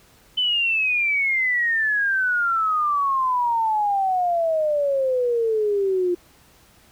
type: exponential sweep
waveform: sine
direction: down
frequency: 3045 to 349.2 Hz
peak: -18 dBFS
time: 0.37-6.15 s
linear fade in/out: 10 ms
effects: pink hiss -54 dBFS RMS until 6.91 s